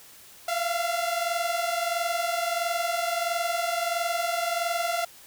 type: tone pair together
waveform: sawtooth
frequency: 677 / 698.5 Hz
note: E5 / F5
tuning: +46 / 0 cents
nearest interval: minor second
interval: 54 cents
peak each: -24 / -25 dBFS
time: 0.48-5.05 s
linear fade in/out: 5 ms
effects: white hiss -50 dBFS RMS until 5.26 s